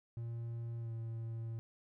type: tone with pitch glide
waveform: triangle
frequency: 116.54 to 114.08 Hz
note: A#2 to A#2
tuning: 0 to -37 cents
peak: -37 dBFS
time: 0.17-1.59 s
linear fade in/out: 0 ms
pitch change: -37 cents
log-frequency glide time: 0.79-0.91 s
effects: none